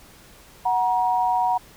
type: tone pair together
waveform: sine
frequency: 740 / 948.9 Hz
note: F#5 / A#5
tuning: 0 / +31 cents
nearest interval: major third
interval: 431 cents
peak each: -21 dBFS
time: 0.65-1.58 s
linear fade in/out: 10 ms
effects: pink hiss -49 dBFS RMS until 1.76 s